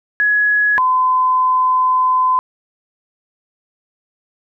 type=tone pair in turn; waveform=sine; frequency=1682 / 1020.5 Hz; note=G#6 / C6; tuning=+22 / -44 cents; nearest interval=major sixth; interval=866 cents; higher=first; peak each=-11 dBFS; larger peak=neither; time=0.2-0.78 / 0.78-2.39 s; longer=second; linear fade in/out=0 ms; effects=none